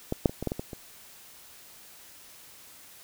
clicks, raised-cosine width 2 ms, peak -14 / -6 / -22 / -19 / -14 / -16 / -19 / -24 dBFS, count 8, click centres 0.124 / 0.258 / 0.295 / 0.426 / 0.473 / 0.519 / 0.595 / 0.732 s, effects white hiss -51 dBFS RMS until 3.03 s

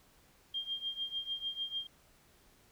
sine tone with tremolo, 3204 Hz, G7, 37 cents sharp, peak -32 dBFS, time 0.54-1.87 s, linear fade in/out 5 ms, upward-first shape triangle, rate 6.7 Hz, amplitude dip 90%, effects pink hiss -65 dBFS RMS until 2.71 s

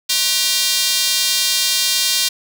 square tone with high-pass filter, 214.7 Hz, A3, 42 cents flat, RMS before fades -17 dBFS, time 0.09-2.29 s, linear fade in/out 10 ms, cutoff 4000 Hz, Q 1.6, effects none

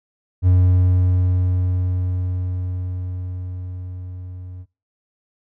triangle tone with level ramp, 91 Hz, F#2, 28 cents flat, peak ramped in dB -8 to -30 dBFS, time 0.42-4.66 s, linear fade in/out 50 ms, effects noise-tail reverb RT60 0.3 s tail -21 dB re dry

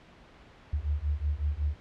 sine beating tone pair, 71 / 76.4 Hz, C#2 / D#2, +42 / -31 cents, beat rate 5.4 Hz, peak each -30 dBFS, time 0.73-1.76 s, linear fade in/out 5 ms, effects pink hiss -54 dBFS RMS until 1.8 s + low-pass 3000 Hz 12 dB/octave

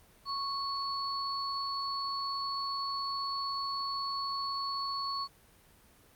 sine tone pair together, 1104 / 4416 Hz, C#6 / C#8, -7 / -7 cents, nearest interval 2 octaves, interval 2400 cents, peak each -34 / -36 dBFS, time 0.25-5.28 s, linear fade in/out 50 ms, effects pink hiss -61 dBFS RMS until 6.15 s + Opus 32 kbps

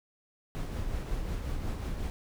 brown noise with tremolo, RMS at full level -32 dBFS, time 0.55-2.1 s, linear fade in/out 0 ms, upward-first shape triangle, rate 5.5 Hz, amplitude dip 40%, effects none

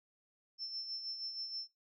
sine tone with tremolo, 5340 Hz, E8, 22 cents sharp, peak -37 dBFS, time 0.58-1.68 s, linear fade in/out 50 ms, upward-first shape sine, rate 6.3 Hz, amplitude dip 50%, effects noise-tail reverb RT60 0.2 s tail -25 dB re dry

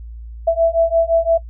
sine beating tone pair, 660 / 665.8 Hz, E5 / E5, +2 / +17 cents, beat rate 5.8 Hz, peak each -15 dBFS, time 0.47-1.38 s, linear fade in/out 10 ms, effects noise-tail reverb RT60 0.1 s tail -22 dB re dry + added 57 Hz sine -30 dBFS peak until 1.49 s

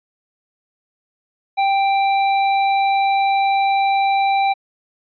sine tone with hard clipping, 786 Hz, G5, 4 cents sharp, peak -16 dBFS, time 1.57-4.54 s, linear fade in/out 20 ms, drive 13 dB, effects resampled to 11025 Hz

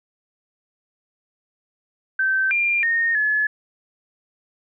sine tone with pitch steps, 1549 / 2393 / 1845 / 1711 Hz, G6 / D7 / A#6 / A6, -21 / +32 / -18 / -49 cents, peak -17 dBFS, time 2.19-3.47 s, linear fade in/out 5 ms, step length 320 ms, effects none

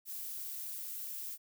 violet noise, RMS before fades -42 dBFS, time 0.05-1.38 s, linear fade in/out 50 ms, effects none

